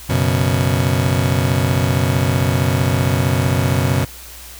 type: chord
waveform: 35% pulse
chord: F# suspended fourth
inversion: none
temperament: just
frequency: 92.5 / 123.33 / 138.75 Hz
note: F#2 / B2 / C#3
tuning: 0 / -2 / +2 cents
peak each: -17 dBFS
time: 0.09-4.05 s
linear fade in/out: 10 ms
effects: added 60 Hz sine -39 dBFS peak until 4.59 s + white hiss -37 dBFS RMS until 4.59 s